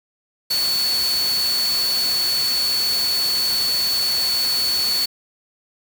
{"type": "tone in noise", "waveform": "sine", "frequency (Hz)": 4435, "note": "C#8", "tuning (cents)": 0, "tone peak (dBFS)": -18, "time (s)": [0.5, 5.06], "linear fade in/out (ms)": 10, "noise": "white", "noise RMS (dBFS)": -27, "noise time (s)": [0.5, 5.06], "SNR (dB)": 6, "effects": []}